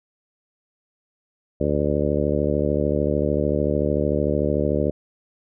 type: harmonic tone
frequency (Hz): 73.42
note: D2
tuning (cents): 0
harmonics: 1 / 2 / 3 / 4 / 5 / 6 / 7 / 8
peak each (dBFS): -27 / -27 / -27 / -27 / -27 / -27 / -27 / -27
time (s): 1.6-4.91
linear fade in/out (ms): 10
effects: none